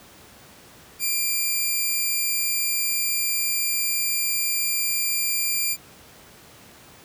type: tone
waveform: 5% pulse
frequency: 2382 Hz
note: D7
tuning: 24 cents sharp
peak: -12 dBFS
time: 0.99-5.77 s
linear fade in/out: 50 ms
effects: pink hiss -48 dBFS RMS until 7.04 s + high-pass 80 Hz 12 dB/octave